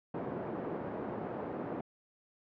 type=band-pass noise; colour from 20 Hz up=white; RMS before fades=-39 dBFS; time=0.14-1.81 s; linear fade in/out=5 ms; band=160 to 520 Hz; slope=12 dB/octave; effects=low-pass 2000 Hz 12 dB/octave